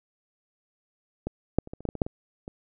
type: clicks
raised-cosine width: 2 ms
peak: -16 / -7 / -28 / -23 / -30 / -15 / -17 / -22 / -8 / -21 / -24 dBFS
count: 11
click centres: 1.27 / 1.586 / 1.674 / 1.735 / 1.806 / 1.853 / 1.889 / 1.953 / 2.018 / 2.065 / 2.479 s
effects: none